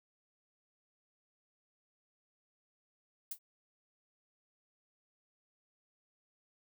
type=noise with exponential decay; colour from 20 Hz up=violet; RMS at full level=-34 dBFS; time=3.31-3.39 s; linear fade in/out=5 ms; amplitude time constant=17 ms; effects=none